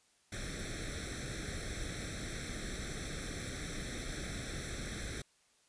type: noise with comb filter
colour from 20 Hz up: pink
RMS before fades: -41 dBFS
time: 0.32-5.22 s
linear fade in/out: 5 ms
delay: 0.52 ms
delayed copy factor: +0.9
effects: white hiss -70 dBFS RMS until 5.68 s + resampled to 22050 Hz